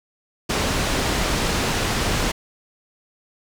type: low-pass noise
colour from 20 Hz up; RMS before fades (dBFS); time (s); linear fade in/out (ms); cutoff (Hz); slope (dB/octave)
pink; -22; 0.49-2.32; 10; 7300; 12
effects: none